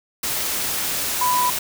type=tone in noise; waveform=sine; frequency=993 Hz; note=B5; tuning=9 cents sharp; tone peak=-17 dBFS; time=1.21-1.5 s; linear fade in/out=5 ms; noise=white; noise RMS=-24 dBFS; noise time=0.23-1.59 s; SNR=+4 dB; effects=none